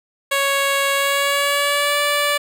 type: tone with pitch glide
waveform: 10% pulse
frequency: 554.4 to 581.3 Hz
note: C#5 to D5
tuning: 0 to -18 cents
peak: -8 dBFS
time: 0.31-2.38 s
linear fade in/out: 10 ms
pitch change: +82 cents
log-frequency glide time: 0.94-2 s
effects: none